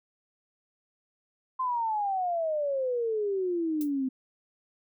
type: exponential sweep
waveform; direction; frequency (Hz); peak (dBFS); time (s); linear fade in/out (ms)
sine; down; 1046.5 to 256.6; -26; 1.59-4.09; 10
type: noise with exponential decay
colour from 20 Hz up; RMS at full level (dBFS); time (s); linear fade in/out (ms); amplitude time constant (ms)
violet; -36; 3.81-3.91; 0; 21
effects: none